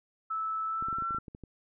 sine tone with pitch glide, 1310 to 1349.2 Hz, E6 to E6, -11 to +40 cents, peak -30 dBFS, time 0.3-1.19 s, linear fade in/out 10 ms, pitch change +51 cents, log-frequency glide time 0.66-1.03 s
clicks, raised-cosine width 3 ms, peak -31 dBFS, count 11, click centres 0.825 / 0.885 / 0.928 / 0.985 / 1.023 / 1.108 / 1.147 / 1.184 / 1.282 / 1.349 / 1.437 s
effects none

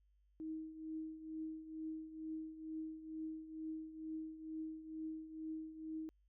sine tone with tremolo, 316.3 Hz, D#4, 29 cents sharp, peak -40 dBFS, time 0.4-6.09 s, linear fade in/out 0 ms, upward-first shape triangle, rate 2.2 Hz, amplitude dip 75%, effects added 50 Hz sine -70 dBFS peak until 6.28 s

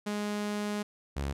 sawtooth tone pair in turn, 207.7 / 69.89 Hz, G#3 / C#2, 0 / +15 cents, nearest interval octave + perfect fifth, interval 1885 cents, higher first, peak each -27 dBFS, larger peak neither, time 0.06-0.83 / 1.16-1.33 s, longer first, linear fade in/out 10 ms, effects low-pass 11000 Hz 12 dB/octave

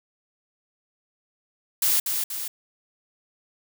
blue noise with echo, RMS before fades -21 dBFS, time 1.82-2 s, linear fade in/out 5 ms, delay 240 ms, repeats 2, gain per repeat -5 dB, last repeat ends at 2.48 s, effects none

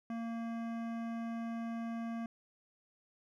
sine tone with hard clipping, 230 Hz, A#3, 23 cents flat, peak -39 dBFS, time 0.1-2.26 s, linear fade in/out 2 ms, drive 15 dB, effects none

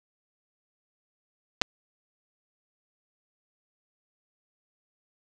clicks, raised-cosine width 0.2 ms, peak -6 dBFS, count 2, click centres 1.615 / 1.619 s, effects none

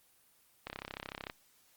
click train, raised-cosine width 0.3 ms, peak -23 dBFS, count 22, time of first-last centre 0.67-1.299 s, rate 33.4 Hz, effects white hiss -67 dBFS RMS until 1.76 s + Opus 24 kbps

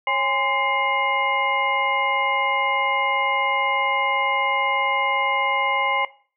sine tone cluster, 550 / 818 / 1033 / 2115 / 2879 Hz, C#5 / G#5 / C6 / C7 / F#7, -14 / -26 / -22 / +18 / -48 cents, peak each -29 / -25 / -24 / -23 / -31 dBFS, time 0.07-6.05 s, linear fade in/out 2 ms, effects noise-tail reverb RT60 0.4 s tail -17 dB re dry

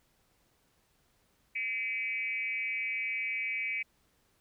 sine tone with frequency modulation, 2294 Hz, D7, 41 cents flat, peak -31 dBFS, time 1.55-3.83 s, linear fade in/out 10 ms, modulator 234 Hz, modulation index 0.87, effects pink hiss -71 dBFS RMS until 4.4 s

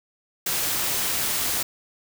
white noise, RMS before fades -25 dBFS, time 0.46-1.63 s, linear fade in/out 5 ms, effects none

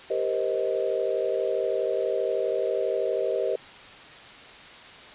sine chord, C minor seventh, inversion second, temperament just, 392.4 / 470.9 / 523.3 / 627.9 Hz, G4 / Bb4 / C5 / Eb5, +2 / +18 / 0 / +16 cents, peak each -29 dBFS, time 0.1-3.56 s, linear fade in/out 5 ms, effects white hiss -45 dBFS RMS until 5.14 s + resampled to 8000 Hz

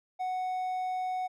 triangle tone, 740 Hz, F#5, in tune, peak -28 dBFS, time 0.19-1.28 s, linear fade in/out 20 ms, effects none

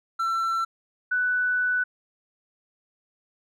triangle / sine tone pair in turn, 1344 / 1490 Hz, E6 / F#6, +33 / +12 cents, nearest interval major second, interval 179 cents, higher second, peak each -21 dBFS, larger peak neither, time 0.19-0.65 / 1.11-1.84 s, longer second, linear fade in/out 10 ms, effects none

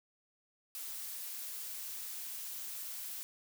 blue noise, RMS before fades -43 dBFS, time 0.75-3.23 s, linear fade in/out 0 ms, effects none

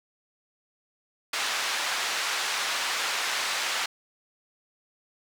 pink band-pass noise, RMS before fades -29 dBFS, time 1.33-3.86 s, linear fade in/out 5 ms, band 1100 to 6200 Hz, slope 12 dB/octave, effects none

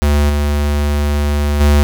square tone with level steps, 73 Hz, D2, 10 cents flat, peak -10 / -13 / -8 dBFS, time 0.02-1.83 s, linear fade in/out 0 ms, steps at 0.29 / 1.6 s, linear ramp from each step 10 ms, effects 7-bit

